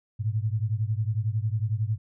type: beating tone pair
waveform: sine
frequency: 104.7 / 115.7 Hz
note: G#2 / A#2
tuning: +15 / -13 cents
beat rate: 11 Hz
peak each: -26 / -28 dBFS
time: 0.19-1.98 s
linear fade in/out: 20 ms
effects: none